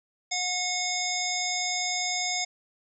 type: harmonic tone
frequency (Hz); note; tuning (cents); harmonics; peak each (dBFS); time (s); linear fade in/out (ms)
725; F#5; -35; 1 / 3 / 5 / 7 / 9 / 10; -34 / -32 / -35 / -32 / -35 / -35; 0.31-2.45; 10
effects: none